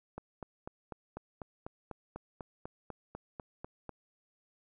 click train, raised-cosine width 1 ms, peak -27 dBFS, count 16, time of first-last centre 0.18-3.893 s, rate 4.04 Hz, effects none

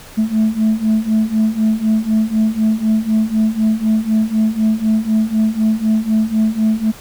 sine beating tone pair, 216.5 / 220.5 Hz, A3 / A3, -28 / +4 cents, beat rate 4 Hz, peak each -15 / -13 dBFS, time 0.17-6.92 s, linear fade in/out 20 ms, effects tanh soft clip ceiling -8 dBFS + pink hiss -38 dBFS RMS until 7 s

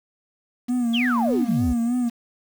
triangle tone with vibrato, 240 Hz, B3, 49 cents flat, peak -17 dBFS, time 0.68-2.1 s, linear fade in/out 20 ms, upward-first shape sine, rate 3.3 Hz, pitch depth 70 cents each way
sine exponential sweep, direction down, 3520 to 58.27 Hz, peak -21 dBFS, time 0.93-1.74 s, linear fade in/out 20 ms
effects tanh soft clip ceiling -11 dBFS + 7-bit

